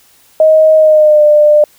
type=tone with pitch glide; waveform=sine; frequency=628 to 598.3 Hz; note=D#5 to D5; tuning=+16 to +32 cents; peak=-3 dBFS; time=0.4-1.64 s; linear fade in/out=2 ms; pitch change=-84 cents; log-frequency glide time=0.76-1.24 s; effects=white hiss -47 dBFS RMS until 1.78 s